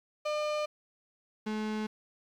35% pulse tone pair in turn, 602 / 214.9 Hz, D5 / A3, +43 / -41 cents, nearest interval octave + tritone, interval 1784 cents, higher first, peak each -28 / -30 dBFS, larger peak first, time 0.25-0.66 / 1.46-1.87 s, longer neither, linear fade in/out 10 ms, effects low-pass 5000 Hz 12 dB/octave + 10-bit

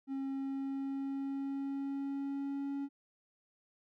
triangle tone with pitch glide, 270.8 to 279.1 Hz, C#4 to C#4, -40 to +12 cents, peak -33 dBFS, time 0.07-2.89 s, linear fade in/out 50 ms, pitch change +52 cents, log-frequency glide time 0.28-2.76 s, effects none

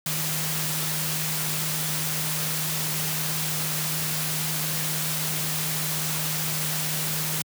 sine tone in noise, 155.56 Hz, D#3, in tune, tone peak -31 dBFS, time 0.06-7.42 s, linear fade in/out 2 ms, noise white, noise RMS -28 dBFS, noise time 0.06-7.42 s, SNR -6 dB, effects high-pass 100 Hz 12 dB/octave

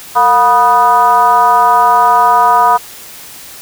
sine tone with frequency modulation, 976 Hz, B5, 21 cents flat, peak -5 dBFS, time 0.15-2.78 s, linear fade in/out 20 ms, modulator 261 Hz, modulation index 1.1, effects white hiss -32 dBFS RMS until 3.61 s

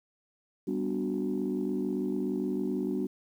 sine chord, G major seventh, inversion none, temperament equal, 196 / 246.9 / 293.7 / 370 Hz, G3 / B3 / D4 / F#4, 0 / 0 / 0 / 0 cents, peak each -33 dBFS, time 0.67-3.07 s, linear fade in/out 10 ms, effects tanh soft clip ceiling -21 dBFS + 10-bit

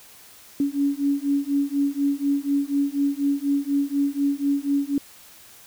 sine beating tone pair, 280 / 284.1 Hz, C#4 / C#4, +18 / +43 cents, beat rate 4.1 Hz, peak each -23 dBFS, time 0.6-4.98 s, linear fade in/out 2 ms, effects white hiss -48 dBFS RMS until 5.66 s

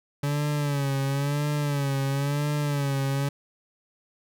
40% pulse tone with vibrato, 142.2 Hz, C#3, 45 cents sharp, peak -23 dBFS, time 0.23-3.29 s, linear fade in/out 5 ms, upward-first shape sine, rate 0.98 Hz, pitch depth 70 cents each way, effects none

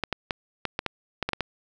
clicks, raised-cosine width 0.3 ms, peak -10 dBFS, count 10, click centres 0.037 / 0.127 / 0.308 / 0.653 / 0.791 / 0.863 / 1.227 / 1.29 / 1.333 / 1.407 s, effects none

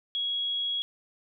sine tone, 3322 Hz, G#7, in tune, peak -27 dBFS, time 0.15-0.82 s, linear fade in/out 0 ms, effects none

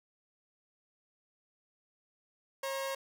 sawtooth tone pair together, 542 / 945.6 Hz, C#5 / A#5, -39 / +24 cents, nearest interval minor seventh, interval 963 cents, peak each -31 / -39 dBFS, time 2.63-2.95 s, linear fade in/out 5 ms, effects none

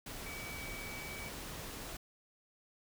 sine tone in noise, 2283 Hz, D7, 50 cents flat, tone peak -46 dBFS, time 0.26-1.29 s, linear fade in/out 5 ms, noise pink, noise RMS -45 dBFS, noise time 0.06-1.97 s, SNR -4 dB, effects none

